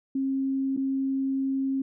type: tone with dropouts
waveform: sine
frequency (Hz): 268.9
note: C4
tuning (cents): +47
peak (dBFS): -24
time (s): 0.15-1.82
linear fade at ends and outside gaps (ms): 5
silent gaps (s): 0.766-0.773
effects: none